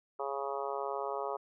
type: harmonic tone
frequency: 138.59 Hz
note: C#3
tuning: in tune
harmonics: 3 / 4 / 5 / 6 / 7 / 8 / 9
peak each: -39 / -40 / -41 / -42 / -42 / -43 / -44 dBFS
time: 0.19-1.37 s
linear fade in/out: 10 ms
effects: none